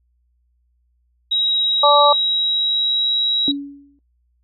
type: tone with pitch glide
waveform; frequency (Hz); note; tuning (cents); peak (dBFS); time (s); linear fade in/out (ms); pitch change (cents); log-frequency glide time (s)
sine; 3829 to 3860; A#7 to B7; +46 to -40; -15; 1.31-3.52; 10; +14; 1.7-3.12
type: harmonic tone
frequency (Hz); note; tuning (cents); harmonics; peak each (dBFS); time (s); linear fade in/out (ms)
290; D4; -22; 2 / 3 / 4; -14 / -15 / -14; 1.83-2.13; 5
type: tone with exponential decay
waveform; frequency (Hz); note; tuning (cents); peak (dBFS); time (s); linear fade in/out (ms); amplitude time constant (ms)
sine; 282.5; C#4; +33; -15; 3.48-3.99; 1; 110
effects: noise-tail reverb RT60 0.1 s tail -17 dB re dry + added 60 Hz sine -60 dBFS peak until 4.43 s